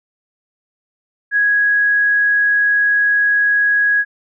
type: tone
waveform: sine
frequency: 1661.2 Hz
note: G#6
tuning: in tune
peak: -11 dBFS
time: 1.31-4.05 s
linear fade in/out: 50 ms
effects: none